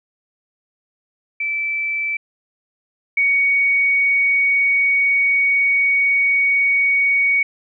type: tone pair in turn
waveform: sine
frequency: 2321 / 2239 Hz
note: D7 / C#7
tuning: -21 / +17 cents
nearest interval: minor second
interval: 62 cents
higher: first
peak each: -19 / -13 dBFS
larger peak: second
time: 1.4-2.17 / 3.17-7.43 s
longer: second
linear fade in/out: 5 ms
effects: none